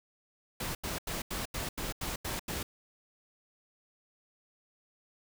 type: noise bursts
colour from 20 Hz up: pink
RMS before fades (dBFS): -36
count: 9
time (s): 0.6-2.63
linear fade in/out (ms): 5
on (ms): 150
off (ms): 85
effects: none